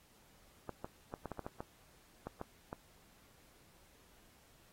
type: clicks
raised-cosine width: 1 ms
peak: -27 dBFS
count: 11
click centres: 0.693 / 0.845 / 1.139 / 1.257 / 1.317 / 1.393 / 1.465 / 1.605 / 2.27 / 2.414 / 2.729 s
effects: pink hiss -66 dBFS RMS until 4.72 s + AAC 48 kbps